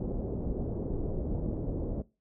pink low-pass noise, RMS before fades -33 dBFS, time 0-2.02 s, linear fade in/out 5 ms, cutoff 520 Hz, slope 24 dB/octave, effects noise-tail reverb RT60 0.3 s tail -22 dB re dry

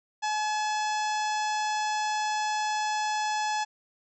harmonic tone with a mistuned harmonic, 851 Hz, G#5, 42 cents sharp, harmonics 1 / 2 / 3 / 4 / 5 / 6 / 7 / 8 / 9, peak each -27 / -35 / -39 / -41 / -44 / -40 / -42 / -46 / -48 dBFS, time 0.22-3.65 s, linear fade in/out 20 ms, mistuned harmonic 3, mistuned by +39 cents, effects none

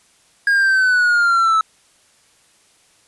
triangle exponential sweep, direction down, 1636 to 1300 Hz, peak -10 dBFS, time 0.47-1.61 s, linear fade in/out 2 ms, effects white hiss -55 dBFS RMS until 3.07 s + resampled to 24000 Hz

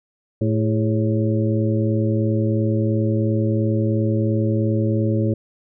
harmonic tone with a mistuned harmonic, 110 Hz, A2, in tune, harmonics 1 / 2 / 3 / 4 / 5, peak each -19 / -23 / -24 / -28 / -28 dBFS, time 0.41-5.34 s, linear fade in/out 5 ms, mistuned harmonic 4, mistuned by -110 cents, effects none

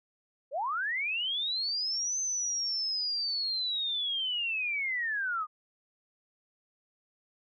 sine linear two-way sweep, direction up then down, 495.6 to 6230 to 1200 Hz, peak -29 dBFS, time 0.51-5.47 s, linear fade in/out 50 ms, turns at 2.19 s, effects none

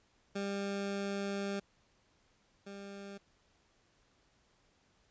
20% pulse tone pair in turn, 199.1 / 199.1 Hz, G3 / G3, +27 / +27 cents, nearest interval unison, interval 0 cents, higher neither, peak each -30 / -40 dBFS, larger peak first, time 0.35-1.6 / 2.66-3.18 s, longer first, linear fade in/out 10 ms, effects pink hiss -71 dBFS RMS until 5.1 s + resampled to 16000 Hz

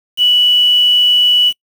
sine tone with quantisation, 2953 Hz, F#7, 4 cents flat, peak -7 dBFS, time 0.17-1.53 s, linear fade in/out 50 ms, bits 5, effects noise-tail reverb RT60 0.1 s tail -26 dB re dry

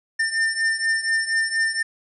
square beating tone pair, 1800 / 1804.2 Hz, A6 / A6, +39 / +43 cents, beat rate 4.2 Hz, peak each -22 / -26 dBFS, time 0.19-1.83 s, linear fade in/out 10 ms, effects resampled to 24000 Hz + 9-bit

